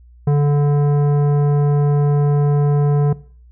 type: tone with tanh clipping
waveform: sine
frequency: 145.1 Hz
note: D3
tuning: 21 cents flat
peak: -13 dBFS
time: 0.27-3.13 s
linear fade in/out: 5 ms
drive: 13 dB
effects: noise-tail reverb RT60 0.5 s tail -20 dB re dry + added 60 Hz sine -42 dBFS peak until 3.51 s